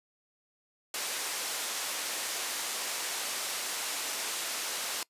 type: band-pass noise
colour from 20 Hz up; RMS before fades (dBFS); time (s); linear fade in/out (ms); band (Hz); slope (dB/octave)
white; -35; 0.94-5.03; 2; 380 to 9200; 12
effects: noise-tail reverb RT60 0.1 s tail -23 dB re dry + resampled to 32000 Hz